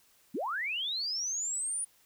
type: linear sweep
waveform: sine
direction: up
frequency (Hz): 177.6 to 9650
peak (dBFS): -31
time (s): 0.34-1.85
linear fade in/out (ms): 10
effects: white hiss -65 dBFS RMS until 2.05 s